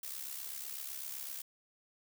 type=noise with amplitude modulation; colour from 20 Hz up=blue; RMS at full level=-40 dBFS; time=0.03-1.42 s; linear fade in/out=5 ms; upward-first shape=sine; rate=67.9 Hz; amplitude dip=65%; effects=none